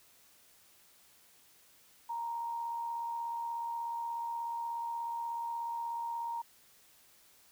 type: tone with amplitude modulation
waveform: sine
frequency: 932.3 Hz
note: A#5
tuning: in tune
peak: -33 dBFS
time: 2.09-6.42 s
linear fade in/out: 10 ms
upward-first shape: sine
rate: 76.6 Hz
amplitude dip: 35%
effects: white hiss -63 dBFS RMS until 7.51 s